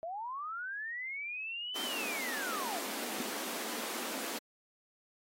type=linear two-way sweep; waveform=sine; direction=up then down; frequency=633 to 3136 to 633 Hz; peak=-37 dBFS; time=0.03-2.79 s; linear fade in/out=0 ms; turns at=1.82 s
type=high-pass noise; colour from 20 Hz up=pink; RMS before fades=-40 dBFS; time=1.75-4.39 s; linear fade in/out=10 ms; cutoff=210 Hz; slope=96 dB/octave
type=tone with exponential decay; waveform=sine; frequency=246.9 Hz; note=B3; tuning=in tune; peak=-32 dBFS; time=3.2-3.29 s; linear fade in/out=2 ms; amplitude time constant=19 ms
effects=AAC 48 kbps